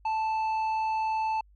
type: tone with tanh clipping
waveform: sine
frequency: 879 Hz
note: A5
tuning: 2 cents flat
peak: -27 dBFS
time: 0.05-1.41 s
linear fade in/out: 5 ms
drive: 7 dB
effects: added 50 Hz sine -55 dBFS peak until 1.55 s